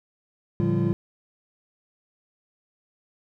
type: tone cluster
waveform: triangle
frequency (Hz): 112.5 / 145.4 / 175 / 197.5 / 342.6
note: A2 / D3 / F3 / G3 / F4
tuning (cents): +39 / -17 / +4 / +13 / -33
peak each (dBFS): -25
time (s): 0.6-0.93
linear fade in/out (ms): 0
effects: none